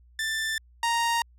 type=tone pair in turn; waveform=sawtooth; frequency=1772 / 932.2 Hz; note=A6 / A#5; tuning=+12 / 0 cents; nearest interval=major seventh; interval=1112 cents; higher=first; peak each=-23 / -19 dBFS; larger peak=second; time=0.19-0.58 / 0.83-1.22 s; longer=neither; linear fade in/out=2 ms; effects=added 60 Hz sine -53 dBFS peak until 1.38 s + low-pass 11000 Hz 12 dB/octave